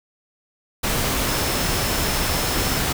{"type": "tone in noise", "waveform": "sine", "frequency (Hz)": 5274, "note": "E8", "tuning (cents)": 0, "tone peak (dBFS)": -32, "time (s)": [1.28, 2.79], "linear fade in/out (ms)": 10, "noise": "pink", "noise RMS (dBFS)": -22, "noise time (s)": [0.83, 2.93], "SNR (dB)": -13, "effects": []}